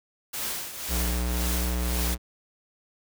white noise with tremolo, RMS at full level -30 dBFS, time 0.33-2.15 s, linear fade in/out 10 ms, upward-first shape triangle, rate 1.9 Hz, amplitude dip 70%
square tone with vibrato, 60.9 Hz, B1, 24 cents flat, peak -26 dBFS, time 0.88-2.18 s, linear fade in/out 50 ms, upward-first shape triangle, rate 4 Hz, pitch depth 9 cents each way
effects none

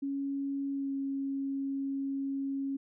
sine tone with pitch glide, 277.2 to 273.9 Hz, C#4 to C#4, 0 to -21 cents, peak -31 dBFS, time 0.02-2.77 s, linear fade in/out 10 ms, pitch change -21 cents, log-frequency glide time 0.72-0.92 s, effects none

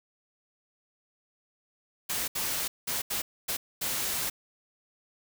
white noise bursts at uneven times, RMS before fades -31 dBFS, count 6, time 2.09-2.28 / 2.35-2.68 / 2.87-3.02 / 3.1-3.22 / 3.48-3.57 / 3.81-4.3 s, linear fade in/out 10 ms, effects none

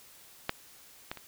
clicks, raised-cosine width 0.3 ms, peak -12 / -19 / -28 dBFS, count 3, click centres 0.494 / 1.115 / 1.173 s, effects white hiss -55 dBFS RMS until 1.27 s

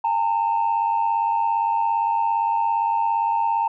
sine tone pair together, 814.5 / 912 Hz, G#5 / A#5, -34 / -38 cents, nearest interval major second, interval 196 cents, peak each -23 / -18 dBFS, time 0.04-3.68 s, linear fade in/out 5 ms, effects tanh soft clip ceiling -14 dBFS

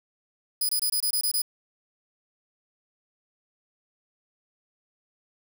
5% pulse tone bursts, 4978 Hz, D#8, in tune, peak -16 dBFS, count 8, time 0.61-1.419 s, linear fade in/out 5 ms, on 81 ms, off 23 ms, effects 8-bit

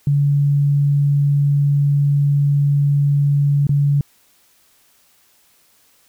sine tone with dropouts, 142.8 Hz, D3, 48 cents flat, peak -12 dBFS, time 0.07-4.01 s, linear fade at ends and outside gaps 2 ms, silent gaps 3.669-3.692 s, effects white hiss -56 dBFS RMS until 6.08 s

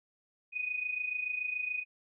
sine tone with amplitude modulation, 2489 Hz, D#7, in tune, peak -29 dBFS, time 0.52-1.85 s, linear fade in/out 50 ms, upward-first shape sine, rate 27 Hz, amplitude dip 70%, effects none

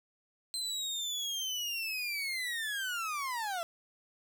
30% pulse linear sweep, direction down, 4118 to 657 Hz, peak -31 dBFS, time 0.54-3.63 s, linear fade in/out 0 ms, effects none

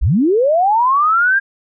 sine linear sweep, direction up, 34.44 to 1627 Hz, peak -10 dBFS, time 0.01-1.4 s, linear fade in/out 20 ms, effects none

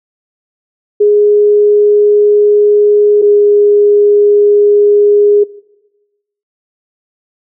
sine tone pair in turn, 415.3 / 412.2 Hz, G#4 / G#4, 0 / -13 cents, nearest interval unison, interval 13 cents, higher first, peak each -4 dBFS, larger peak neither, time 1-3.22 / 3.22-5.44 s, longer neither, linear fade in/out 10 ms, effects noise-tail reverb RT60 1.0 s tail -19 dB re dry

